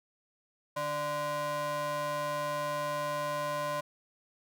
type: ring-modulated tone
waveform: square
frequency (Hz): 220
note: A3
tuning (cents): 0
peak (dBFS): -29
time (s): 0.76-3.81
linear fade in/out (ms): 10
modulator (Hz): 810
effects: none